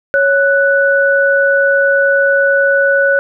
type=tone pair together; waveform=sine; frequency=554.4 / 1483.4 Hz; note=C#5 / F#6; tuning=0 / +4 cents; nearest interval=octave + perfect fourth; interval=1704 cents; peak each=-11 dBFS; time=0.14-3.19 s; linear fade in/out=0 ms; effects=none